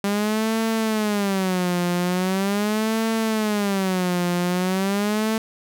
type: tone with vibrato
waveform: sawtooth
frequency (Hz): 198.7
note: G3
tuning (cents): +24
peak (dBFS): -16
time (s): 0.04-5.38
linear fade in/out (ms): 2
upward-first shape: sine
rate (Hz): 0.41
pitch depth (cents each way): 210
effects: none